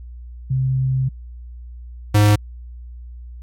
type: tone pair in turn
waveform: sine / square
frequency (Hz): 131.4 / 104.29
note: C3 / G#2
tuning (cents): +8 / +8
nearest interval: major third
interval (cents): 400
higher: first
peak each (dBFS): -16 / -11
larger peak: second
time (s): 0.5-1.09 / 2.14-2.36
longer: first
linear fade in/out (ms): 10
effects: added 60 Hz sine -33 dBFS peak until 3.42 s + AAC 48 kbps